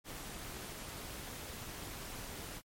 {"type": "noise with amplitude modulation", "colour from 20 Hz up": "pink", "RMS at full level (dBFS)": -43, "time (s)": [0.04, 2.62], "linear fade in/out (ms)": 50, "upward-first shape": "sine", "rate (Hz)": 250, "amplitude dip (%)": 55, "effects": ["MP3 64 kbps"]}